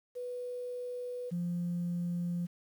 sine tone pair in turn, 493.9 / 174.14 Hz, B4 / F3, 0 / -5 cents, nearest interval octave + tritone, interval 1805 cents, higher first, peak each -36 / -30 dBFS, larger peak second, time 0.15-1.31 / 1.31-2.47 s, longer neither, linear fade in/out 20 ms, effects tanh soft clip ceiling -28 dBFS + 10-bit

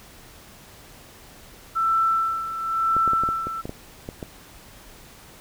sine tone with tremolo, 1332 Hz, E6, 18 cents sharp, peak -17 dBFS, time 1.75-3.62 s, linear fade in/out 20 ms, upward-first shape sine, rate 0.98 Hz, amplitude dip 70%
clicks, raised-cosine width 2 ms, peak -18 dBFS, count 10, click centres 2.966 / 3.077 / 3.134 / 3.236 / 3.289 / 3.47 / 3.655 / 3.694 / 4.089 / 4.228 s
effects pink hiss -47 dBFS RMS until 5.4 s

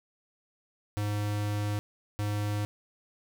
square tone bursts at uneven times, 103.83 Hz, G#2, in tune, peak -29 dBFS, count 2, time 0.97-1.79 / 2.19-2.65 s, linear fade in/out 0 ms, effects none

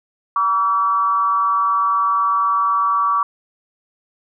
sine tone with frequency modulation, 1146 Hz, D6, 43 cents flat, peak -14 dBFS, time 0.36-3.23 s, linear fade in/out 2 ms, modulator 192 Hz, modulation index 0.53, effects none

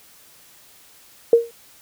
sine tone with exponential decay, 466.2 Hz, A#4, in tune, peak -5 dBFS, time 1.33-1.51 s, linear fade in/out 2 ms, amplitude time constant 39 ms, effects white hiss -50 dBFS RMS until 1.81 s

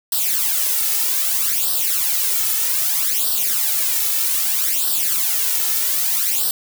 blue noise with flanger, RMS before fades -19 dBFS, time 0.12-6.51 s, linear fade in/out 2 ms, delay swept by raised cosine 0.22 to 2.32 ms, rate 0.63 Hz, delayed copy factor +0.8, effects none

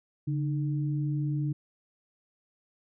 sine tone pair together, 143.94 / 305.7 Hz, D3 / D#4, -34 / -30 cents, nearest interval octave + minor second, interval 1304 cents, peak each -27 / -35 dBFS, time 0.27-1.53 s, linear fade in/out 10 ms, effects none

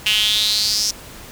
sawtooth tone with high-pass filter sweep, 212.7 Hz, G#3, 42 cents sharp, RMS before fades -18 dBFS, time 0.06-0.91 s, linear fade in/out 5 ms, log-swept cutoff 2800 to 5600 Hz, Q 6.5, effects pink hiss -38 dBFS RMS until 1.31 s

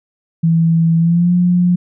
sine tone with pitch glide, 164.81 to 177.66 Hz, E3 to F3, 0 to +30 cents, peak -9 dBFS, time 0.43-1.76 s, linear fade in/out 10 ms, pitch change +130 cents, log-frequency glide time 0.98-1.33 s, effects none

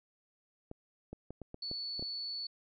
clicks, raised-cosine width 2 ms, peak -30 dBFS, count 8, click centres 0.714 / 1.13 / 1.306 / 1.417 / 1.544 / 1.714 / 1.995 / 2.025 s
sine tone, 4443 Hz, C#8, 3 cents sharp, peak -37 dBFS, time 1.62-2.47 s, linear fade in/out 5 ms
effects none

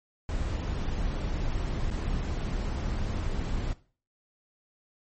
brown noise with dropouts, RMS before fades -30 dBFS, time 0.29-3.73 s, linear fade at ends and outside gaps 1 ms, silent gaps 1.903-1.911 s, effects noise-tail reverb RT60 0.4 s tail -17 dB re dry + MP3 32 kbps

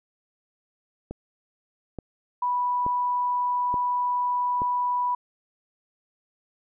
click train, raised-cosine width 2 ms, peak -20 dBFS, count 5, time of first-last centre 1.11-4.619 s, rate 1.14 Hz
sine tone, 984 Hz, B5, 7 cents flat, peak -22 dBFS, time 2.42-5.15 s, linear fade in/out 5 ms
effects none

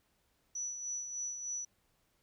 sine tone with tremolo, 5920 Hz, F#8, in tune, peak -35 dBFS, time 0.55-1.65 s, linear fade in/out 5 ms, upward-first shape sine, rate 3.3 Hz, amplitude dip 50%, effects pink hiss -75 dBFS RMS until 2.22 s

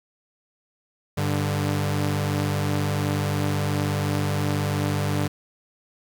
sawtooth tone pair together, 98.75 / 146.7 Hz, G2 / D3, +13 / -2 cents, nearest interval perfect fifth, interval 685 cents, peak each -21 dBFS, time 1.17-5.28 s, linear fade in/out 10 ms, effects 8-bit

